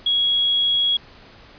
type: tone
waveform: sine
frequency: 3322 Hz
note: G#7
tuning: in tune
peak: -16 dBFS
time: 0.06-0.97 s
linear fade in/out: 5 ms
effects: pink hiss -46 dBFS RMS until 1.58 s + resampled to 11025 Hz